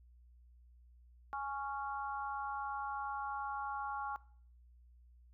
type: harmonic tone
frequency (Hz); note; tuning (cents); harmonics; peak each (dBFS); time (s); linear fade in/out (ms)
277.2; C#4; 0; 3 / 4 / 5; -40 / -42 / -44; 1.33-4.16; 0
effects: noise-tail reverb RT60 0.5 s tail -20 dB re dry + added 60 Hz sine -59 dBFS peak until 5.33 s